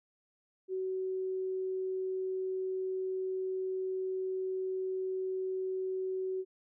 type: tone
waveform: sine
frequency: 375.9 Hz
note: F#4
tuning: 27 cents sharp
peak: -32 dBFS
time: 0.68-6.45 s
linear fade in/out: 50 ms
effects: none